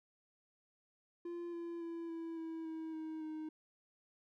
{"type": "tone with pitch steps", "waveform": "triangle", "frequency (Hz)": [344.9, 340, 335.1, 330.3, 325.5, 320.9, 316.3, 311.7], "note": ["F4", "F4", "E4", "E4", "E4", "E4", "D#4", "D#4"], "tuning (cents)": [-22, -46, 29, 4, -22, -46, 29, 3], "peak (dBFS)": -39, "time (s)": [1.25, 3.49], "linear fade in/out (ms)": 5, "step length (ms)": 280, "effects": []}